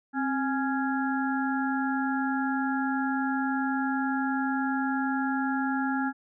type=harmonic tone with a mistuned harmonic; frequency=277.2 Hz; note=C#4; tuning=in tune; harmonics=1 / 3 / 5 / 6; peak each=-27 / -32 / -34 / -35 dBFS; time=0.13-6.13 s; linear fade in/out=50 ms; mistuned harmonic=1; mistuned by=-81 cents; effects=none